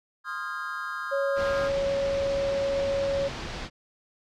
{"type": "chord", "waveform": "triangle", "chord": "F minor seventh", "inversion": "second", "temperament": "equal with one note detuned", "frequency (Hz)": [1046.5, 1244.5, 1396.9, 1627], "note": ["C6", "Eb6", "F6", "Ab6"], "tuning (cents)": [0, 0, 0, -36], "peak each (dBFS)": [-37, -34, -35, -34], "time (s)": [0.24, 1.71], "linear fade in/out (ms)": 50}
{"type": "tone", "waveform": "sine", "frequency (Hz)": 554.4, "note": "C#5", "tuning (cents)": 0, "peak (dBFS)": -24, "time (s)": [1.11, 3.29], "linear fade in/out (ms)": 20}
{"type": "low-pass noise", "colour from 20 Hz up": "pink", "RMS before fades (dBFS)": -36, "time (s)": [1.35, 3.7], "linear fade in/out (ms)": 50, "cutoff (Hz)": 5400, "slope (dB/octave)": 24}
{"effects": []}